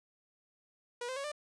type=tone with pitch steps; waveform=sawtooth; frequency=483.1 / 517.8 / 554.9 / 594.8 Hz; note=B4 / C5 / C#5 / D5; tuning=-38 / -18 / +2 / +22 cents; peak=-33 dBFS; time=1.01-1.318 s; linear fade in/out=5 ms; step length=77 ms; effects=resampled to 22050 Hz + 10-bit